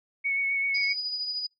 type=tone with vibrato; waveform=sine; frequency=2217 Hz; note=C#7; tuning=in tune; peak=-24 dBFS; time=0.24-0.94 s; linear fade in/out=20 ms; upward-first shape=sine; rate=7.7 Hz; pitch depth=17 cents each way
type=tone with tremolo; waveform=sine; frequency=4936 Hz; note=D#8; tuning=15 cents flat; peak=-27 dBFS; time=0.74-1.47 s; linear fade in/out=10 ms; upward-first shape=sine; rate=13 Hz; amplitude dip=40%
effects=noise-tail reverb RT60 0.2 s tail -26 dB re dry